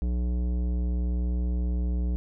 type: tone with tanh clipping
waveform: sine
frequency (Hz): 60.5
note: B1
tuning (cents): -35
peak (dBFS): -26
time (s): 0.02-2.16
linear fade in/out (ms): 0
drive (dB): 14
effects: none